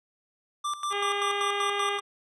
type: tone with tremolo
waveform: square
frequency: 1179 Hz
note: D6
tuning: 6 cents sharp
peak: -28 dBFS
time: 0.64-2 s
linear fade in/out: 10 ms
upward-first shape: square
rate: 5.2 Hz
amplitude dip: 75%
type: harmonic tone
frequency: 405 Hz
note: G#4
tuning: 43 cents flat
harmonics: 1 / 2 / 3 / 4 / 5 / 6 / 7 / 8 / 9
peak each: -32 / -34 / -34 / -39 / -35 / -40 / -38 / -39 / -41 dBFS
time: 0.9-2.01 s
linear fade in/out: 50 ms
effects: resampled to 24000 Hz